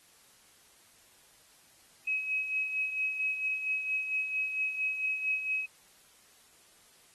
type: tone with tremolo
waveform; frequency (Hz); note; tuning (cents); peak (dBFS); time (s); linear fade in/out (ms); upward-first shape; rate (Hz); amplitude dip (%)
sine; 2551; D#7; +43; -27; 2.07-5.66; 5; sine; 4.4; 55
effects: white hiss -61 dBFS RMS until 7.14 s + AAC 32 kbps